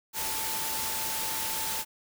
sine tone in noise, 883 Hz, A5, 6 cents sharp, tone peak -39 dBFS, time 0.13-1.85 s, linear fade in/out 50 ms, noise white, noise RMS -32 dBFS, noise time 0.13-1.85 s, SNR -10 dB, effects none

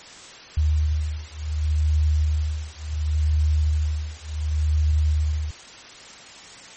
sine beating tone pair, 76 / 76.69 Hz, D#2 / D#2, -40 / -24 cents, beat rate 0.69 Hz, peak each -22 dBFS, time 0.57-5.51 s, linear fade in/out 5 ms, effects white hiss -42 dBFS RMS until 6.76 s + MP3 32 kbps

